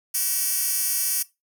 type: tone with high-pass filter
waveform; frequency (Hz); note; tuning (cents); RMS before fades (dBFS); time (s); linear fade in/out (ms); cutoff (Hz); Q
10% pulse; 381.3; G4; -48; -24; 0.14-1.23; 10; 9500; 0.82
effects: noise-tail reverb RT60 0.2 s tail -18 dB re dry